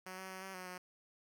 5% pulse tone with pitch steps, 185.9 / 189 / 187.9 / 191.6 / 183.7 / 181.6 Hz, F#3 / F#3 / F#3 / G3 / F#3 / F#3, +8 / +37 / +27 / -39 / -12 / -32 cents, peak -34 dBFS, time 0.06-0.78 s, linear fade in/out 5 ms, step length 120 ms, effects none

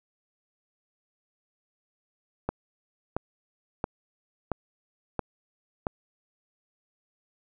click train, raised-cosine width 1 ms, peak -13 dBFS, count 6, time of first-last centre 2.49-5.868 s, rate 1.48 Hz, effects none

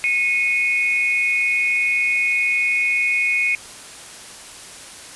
sine tone pair together, 2181 / 2482 Hz, C#7 / D#7, -29 / -5 cents, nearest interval major second, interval 224 cents, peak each -19 dBFS, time 0.04-3.55 s, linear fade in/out 0 ms, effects white hiss -38 dBFS RMS until 5.15 s + resampled to 24000 Hz

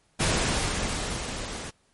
pink noise with level ramp, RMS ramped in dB -23 to -36 dBFS, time 0.19-1.71 s, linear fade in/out 20 ms, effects pink hiss -66 dBFS RMS until 1.93 s + MP3 48 kbps

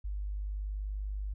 sine tone, 50.3 Hz, G1, 45 cents sharp, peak -33 dBFS, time 0.04-1.34 s, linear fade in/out 10 ms, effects none

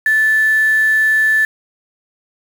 sine tone with quantisation, 1751 Hz, A6, 9 cents flat, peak -10 dBFS, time 0.06-1.45 s, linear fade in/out 2 ms, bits 5, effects none

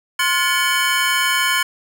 square tone cluster, 1054 / 1434 / 1726 / 2244 / 3026 Hz, C6 / F6 / A6 / C#7 / F#7, +12 / +45 / -34 / +21 / +38 cents, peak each -23 dBFS, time 0.19-1.63 s, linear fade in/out 5 ms, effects none

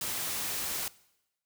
white noise, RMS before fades -34 dBFS, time 0.01-0.88 s, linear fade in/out 2 ms, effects noise-tail reverb RT60 0.9 s tail -21 dB re dry

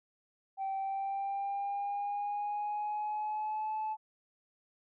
sine tone with pitch glide, 776 to 866 Hz, G5 to A5, -18 to -28 cents, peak -31 dBFS, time 0.57-3.97 s, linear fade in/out 50 ms, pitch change +190 cents, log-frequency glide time 0.77-3.75 s, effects tanh soft clip ceiling -30 dBFS

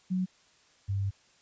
sine tone pair in turn, 184.8 / 98.6 Hz, F#3 / G2, -2 / +11 cents, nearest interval major seventh, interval 1087 cents, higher first, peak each -26 / -27 dBFS, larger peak first, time 0.1-0.26 / 0.88-1.11 s, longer second, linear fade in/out 20 ms, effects white hiss -63 dBFS RMS until 1.41 s + resampled to 16000 Hz

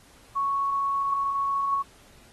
sine tone, 1108.7 Hz, C#6, in tune, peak -23 dBFS, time 0.35-1.83 s, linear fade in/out 20 ms, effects pink hiss -55 dBFS RMS until 2.32 s + AAC 32 kbps

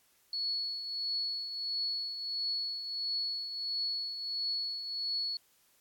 sine tone with tremolo, 4390 Hz, C#8, 18 cents flat, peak -30 dBFS, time 0.33-5.37 s, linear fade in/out 2 ms, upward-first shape triangle, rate 1.5 Hz, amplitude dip 60%, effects white hiss -68 dBFS RMS until 5.8 s + AAC 64 kbps

